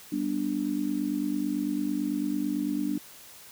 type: chord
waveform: sine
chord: G major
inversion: none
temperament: just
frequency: 196 / 245 / 294 Hz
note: G3 / B3 / D4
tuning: 0 / -14 / +2 cents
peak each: -34 / -32 / -28 dBFS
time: 0.12-2.98 s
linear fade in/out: 5 ms
effects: white hiss -49 dBFS RMS until 3.51 s